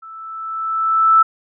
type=tone with level ramp; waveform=sine; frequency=1318.5 Hz; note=E6; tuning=in tune; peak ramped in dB=-34 to -6 dBFS; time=0.02-1.23 s; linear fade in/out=10 ms; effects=none